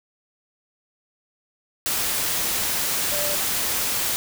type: tone in noise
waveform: sine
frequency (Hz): 587.3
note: D5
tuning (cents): 0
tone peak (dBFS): -29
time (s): 3.12-3.35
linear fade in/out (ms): 0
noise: white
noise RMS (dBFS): -24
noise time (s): 1.86-4.16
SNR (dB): -8
effects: none